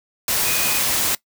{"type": "tone in noise", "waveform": "sine", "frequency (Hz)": 2489, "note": "D#7", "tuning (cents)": 0, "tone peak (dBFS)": -27, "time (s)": [0.45, 0.79], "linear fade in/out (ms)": 2, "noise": "white", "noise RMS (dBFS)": -20, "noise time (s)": [0.28, 1.15], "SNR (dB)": -10, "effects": ["noise-tail reverb RT60 0.1 s tail -20 dB re dry"]}